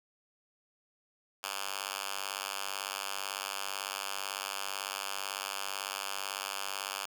5% pulse tone with high-pass filter, 98 Hz, G2, in tune, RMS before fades -38 dBFS, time 1.43-7.06 s, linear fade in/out 10 ms, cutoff 1400 Hz, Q 0.6, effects none

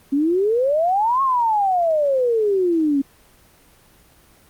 sine exponential two-way sweep, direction up then down, 269.4 to 1100 to 269.4 Hz, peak -15 dBFS, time 0.12-3.02 s, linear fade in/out 10 ms, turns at 1.22 s, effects pink hiss -52 dBFS RMS until 4.49 s + Opus 24 kbps

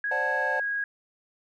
sine tone with pitch glide, 1656 to 1645.5 Hz, G#6 to G#6, -5 to -16 cents, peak -26 dBFS, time 0.04-0.84 s, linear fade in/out 2 ms, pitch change -11 cents, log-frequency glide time 0.37-0.54 s
triangle chord, D dominant seventh, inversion third, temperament equal, 523.3 / 587.3 / 740 / 880 Hz, C5 / D5 / F#5 / A5, 0 / 0 / 0 / 0 cents, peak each -31 dBFS, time 0.11-0.6 s, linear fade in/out 5 ms
effects none

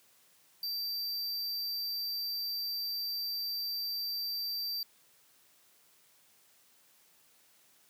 square tone, 4678 Hz, D8, 8 cents flat, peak -34 dBFS, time 0.63-4.83 s, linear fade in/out 2 ms, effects white hiss -65 dBFS RMS until 7.89 s + high-pass 100 Hz 12 dB/octave

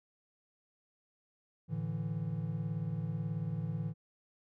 triangle chord, A suspended fourth, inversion none, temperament just, 110 / 146.67 / 165 Hz, A2 / D3 / E3, 0 / -2 / +2 cents, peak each -37 / -37 / -35 dBFS, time 1.68-3.94 s, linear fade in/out 50 ms, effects none

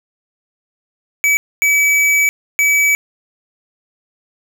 square tone bursts at uneven times, 2289 Hz, D7, 45 cents flat, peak -11 dBFS, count 3, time 1.24-1.37 / 1.62-2.29 / 2.59-2.95 s, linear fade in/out 0 ms, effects none

